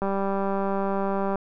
click train, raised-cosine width 1 ms, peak -14 dBFS, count 263, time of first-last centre 0.02-1.357 s, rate 196 Hz, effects none

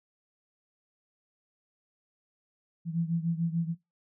sine beating tone pair, 165.2 / 172 Hz, E3 / F3, +4 / -26 cents, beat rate 6.8 Hz, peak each -29 / -32 dBFS, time 2.85-3.75 s, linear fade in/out 50 ms, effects noise-tail reverb RT60 0.2 s tail -18 dB re dry

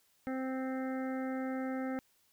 harmonic tone, 261.6 Hz, C4, in tune, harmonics 1 / 2 / 3 / 5 / 6 / 7 / 8, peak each -35 / -41 / -45 / -49 / -51 / -52 / -53 dBFS, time 0.27-1.99 s, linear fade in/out 0 ms, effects white hiss -71 dBFS RMS until 2.32 s

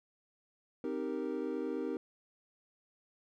triangle chord, C minor seventh, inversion none, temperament equal, 261.6 / 311.1 / 392 / 466.2 Hz, C4 / Eb4 / G4 / Bb4, 0 / 0 / 0 / 0 cents, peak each -38 / -37 / -38 / -38 dBFS, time 0.84-1.97 s, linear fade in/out 2 ms, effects none

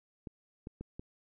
clicks, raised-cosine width 3 ms, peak -29 dBFS, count 4, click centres 0.272 / 0.671 / 0.81 / 0.995 s, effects none

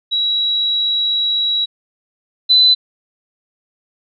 sine tone pair in turn, 3884 / 4012 Hz, B7 / B7, -30 / +26 cents, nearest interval minor second, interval 56 cents, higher second, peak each -14 / -7 dBFS, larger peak second, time 0.11-1.66 / 2.49-2.75 s, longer first, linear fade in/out 20 ms, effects none

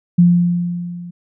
sine tone with level ramp, 174.61 Hz, F3, in tune, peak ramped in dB -5 to -29 dBFS, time 0.18-1.11 s, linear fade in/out 10 ms, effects none

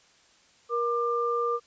sine tone pair together, 473.4 / 1193 Hz, A#4 / D6, +27 / +27 cents, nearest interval octave + major third, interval 1600 cents, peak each -27 dBFS, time 0.69-1.6 s, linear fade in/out 50 ms, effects white hiss -60 dBFS RMS until 1.66 s + resampled to 16000 Hz

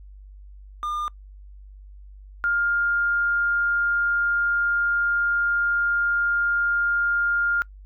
triangle / sine tone pair in turn, 1206 / 1406.4 Hz, D6 / F6, +46 / +12 cents, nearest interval minor third, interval 266 cents, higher second, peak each -23 / -19 dBFS, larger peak second, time 0.83-1.08 / 2.44-7.62 s, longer second, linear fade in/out 0 ms, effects noise-tail reverb RT60 0.1 s tail -23 dB re dry + added 49 Hz sine -41 dBFS peak until 7.85 s

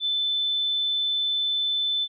sine tone, 3520 Hz, A7, in tune, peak -22 dBFS, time 0-2.08 s, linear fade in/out 50 ms, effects none

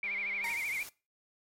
sine tone with vibrato, 2236 Hz, C#7, 14 cents sharp, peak -32 dBFS, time 0.03-0.83 s, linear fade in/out 2 ms, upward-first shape triangle, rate 13 Hz, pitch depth 160 cents each way
click train, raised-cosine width 0.3 ms, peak -35 dBFS, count 96, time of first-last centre 0.04-0.517 s, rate 199 Hz
white noise, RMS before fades -46 dBFS, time 0.44-0.89 s, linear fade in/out 2 ms
30% pulse tone with exponential decay, 932.3 Hz, A#5, in tune, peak -34 dBFS, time 0.44-0.87 s, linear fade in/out 1 ms, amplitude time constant 93 ms
effects noise-tail reverb RT60 0.3 s tail -21 dB re dry + MP3 64 kbps

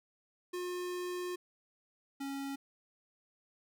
square tone pair in turn, 358.4 / 275.8 Hz, F4 / C#4, +45 / -9 cents, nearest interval perfect fourth, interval 454 cents, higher first, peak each -37 / -38 dBFS, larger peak first, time 0.53-1.36 / 2.2-2.56 s, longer first, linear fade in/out 10 ms, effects none

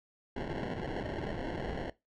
blue noise with sample-and-hold, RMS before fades -37 dBFS, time 0.36-1.9 s, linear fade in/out 5 ms, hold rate 1225 Hz, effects noise-tail reverb RT60 0.2 s tail -19 dB re dry + low-pass 3000 Hz 12 dB/octave

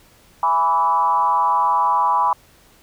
sine tone with frequency modulation, 990 Hz, B5, 4 cents sharp, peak -14 dBFS, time 0.43-2.33 s, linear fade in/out 2 ms, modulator 163 Hz, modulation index 1, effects pink hiss -52 dBFS RMS until 2.82 s

